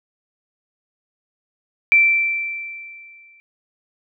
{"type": "tone with exponential decay", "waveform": "sine", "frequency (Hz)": 2341, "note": "D7", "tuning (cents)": -6, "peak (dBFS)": -8, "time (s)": [1.92, 3.4], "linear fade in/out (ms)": 0, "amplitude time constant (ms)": 320, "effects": []}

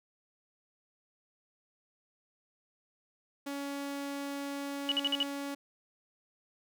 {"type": "tone", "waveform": "sawtooth", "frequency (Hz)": 281.1, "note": "C#4", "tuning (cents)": 24, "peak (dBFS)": -32, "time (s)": [3.46, 5.55], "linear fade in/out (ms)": 10}
{"type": "tone bursts", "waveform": "sine", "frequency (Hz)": 2937, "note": "F#7", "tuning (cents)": -13, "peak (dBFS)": -26, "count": 5, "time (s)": [4.89, 5.229], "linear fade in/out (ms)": 0, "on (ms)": 27, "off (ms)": 51}
{"effects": []}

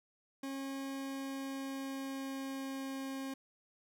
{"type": "tone with pitch glide", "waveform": "40% pulse", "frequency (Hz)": [271.8, 269], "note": ["C#4", "C4"], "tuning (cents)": [-34, 48], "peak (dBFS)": -38, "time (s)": [0.43, 3.34], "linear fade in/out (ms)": 5, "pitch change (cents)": -18, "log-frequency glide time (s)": [0.87, 3.1], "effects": []}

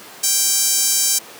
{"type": "tone with high-pass filter", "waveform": "sawtooth", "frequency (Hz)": 784, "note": "G5", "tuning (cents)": 0, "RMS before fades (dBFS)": -17, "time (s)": [0.23, 1.19], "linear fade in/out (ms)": 10, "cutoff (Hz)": 6700, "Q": 1.7, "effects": ["pink hiss -38 dBFS RMS until 1.39 s", "high-pass 300 Hz 12 dB/octave"]}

